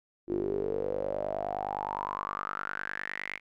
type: tone with band-pass filter sweep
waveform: sawtooth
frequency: 49.74 Hz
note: G1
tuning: 26 cents sharp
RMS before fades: -34 dBFS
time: 0.27-3.4 s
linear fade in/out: 50 ms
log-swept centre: 340 to 2200 Hz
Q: 8.6
effects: none